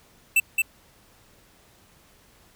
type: tone with echo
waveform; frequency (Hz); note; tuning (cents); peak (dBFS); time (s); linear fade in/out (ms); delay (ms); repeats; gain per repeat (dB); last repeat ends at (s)
square; 2661; E7; +16; -16; 0.36-0.4; 5; 220; 1; -3; 0.62
effects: pink hiss -57 dBFS RMS until 2.55 s